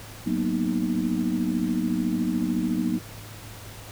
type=chord; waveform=sine; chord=B major seventh; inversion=second; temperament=equal; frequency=185 / 233.1 / 246.9 / 311.1 Hz; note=F#3 / A#3 / B3 / D#4; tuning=0 / 0 / 0 / 0 cents; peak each=-28 dBFS; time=0.26-2.99 s; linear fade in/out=10 ms; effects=added 106 Hz sine -43 dBFS peak until 3.91 s + pink hiss -43 dBFS RMS until 3.91 s